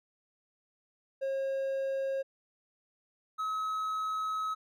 triangle tone pair in turn, 540 / 1281.8 Hz, C#5 / E6, -45 / -49 cents, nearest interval octave + minor third, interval 1496 cents, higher second, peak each -28 / -29 dBFS, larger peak first, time 1.21-2.23 / 3.38-4.55 s, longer second, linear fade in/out 20 ms, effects none

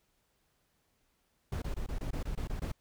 brown noise bursts, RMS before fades -35 dBFS, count 10, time 1.52-2.718 s, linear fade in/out 5 ms, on 100 ms, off 22 ms, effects pink hiss -75 dBFS RMS until 2.8 s

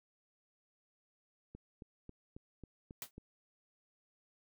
click train, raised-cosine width 3 ms, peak -36 dBFS, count 7, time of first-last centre 1.55-3.18 s, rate 3.68 Hz
white noise with exponential decay, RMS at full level -39 dBFS, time 3.02-3.11 s, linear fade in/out 1 ms, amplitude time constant 19 ms
effects none

